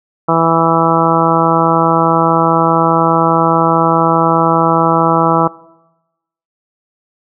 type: harmonic tone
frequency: 164.81 Hz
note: E3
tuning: in tune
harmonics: 1 / 2 / 3 / 4 / 5 / 6 / 7 / 8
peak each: -17 / -17 / -17 / -17 / -17 / -17 / -17 / -17 dBFS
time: 0.28-5.48 s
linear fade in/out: 10 ms
effects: noise-tail reverb RT60 1.0 s tail -22 dB re dry